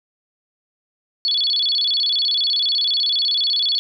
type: tone with vibrato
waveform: sine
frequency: 3882 Hz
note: B7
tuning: 31 cents flat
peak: -16 dBFS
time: 1.25-3.79 s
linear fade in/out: 0 ms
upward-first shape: square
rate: 16 Hz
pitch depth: 220 cents each way
effects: none